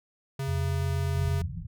square tone, 135.8 Hz, C#3, 35 cents flat, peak -30 dBFS, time 0.39-1.42 s, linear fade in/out 5 ms
sine tone with vibrato, 87.31 Hz, F2, in tune, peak -27 dBFS, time 0.47-1.48 s, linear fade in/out 20 ms, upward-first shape sine, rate 5.9 Hz, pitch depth 32 cents each way
white low-pass noise, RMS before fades -37 dBFS, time 1.15-1.67 s, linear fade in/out 10 ms, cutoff 180 Hz, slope 96 dB/octave
effects none

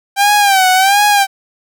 sawtooth tone with vibrato, 784 Hz, G5, in tune, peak -4 dBFS, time 0.16-1.27 s, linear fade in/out 50 ms, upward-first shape sine, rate 1.4 Hz, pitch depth 100 cents each way, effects none

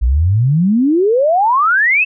sine exponential sweep, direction up, 54.9 to 2700 Hz, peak -9 dBFS, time 0.01-2.05 s, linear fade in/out 20 ms, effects none

